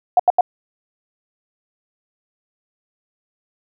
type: tone bursts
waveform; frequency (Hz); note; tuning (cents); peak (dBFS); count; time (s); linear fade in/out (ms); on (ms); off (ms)
sine; 720; F#5; -47; -8; 3; 0.17-0.409; 2; 25; 82
effects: none